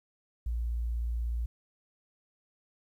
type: tone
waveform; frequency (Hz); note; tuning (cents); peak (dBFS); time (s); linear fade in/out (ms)
sine; 58.27; A#1; 0; -29; 0.46-1.46; 5
effects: 11-bit